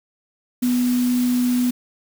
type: tone in noise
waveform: sine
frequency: 246.9 Hz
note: B3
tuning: in tune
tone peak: -16 dBFS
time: 0.62-1.71 s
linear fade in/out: 10 ms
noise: white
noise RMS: -33 dBFS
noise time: 0.62-1.71 s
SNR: +14 dB
effects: none